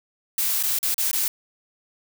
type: noise with dropouts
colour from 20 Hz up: blue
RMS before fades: -23 dBFS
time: 0.38-1.28 s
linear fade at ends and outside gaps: 2 ms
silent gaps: 0.628-0.635 / 0.788-0.829 / 0.943-0.98 / 1.114-1.13 s
effects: none